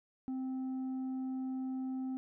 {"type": "tone with tanh clipping", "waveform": "sine", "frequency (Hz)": 260.7, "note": "C4", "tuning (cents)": -6, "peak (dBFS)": -36, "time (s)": [0.28, 2.17], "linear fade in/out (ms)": 0, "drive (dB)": 4, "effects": []}